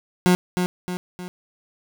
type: tone with echo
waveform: 30% pulse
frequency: 180 Hz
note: F#3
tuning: 47 cents flat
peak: -11 dBFS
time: 0.26-0.35 s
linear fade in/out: 0 ms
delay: 310 ms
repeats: 3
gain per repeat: -6 dB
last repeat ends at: 1.28 s
effects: none